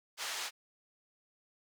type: band-pass noise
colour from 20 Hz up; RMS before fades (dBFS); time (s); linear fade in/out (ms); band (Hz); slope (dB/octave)
white; -39; 0.17-0.51; 50; 690 to 5500; 12
effects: none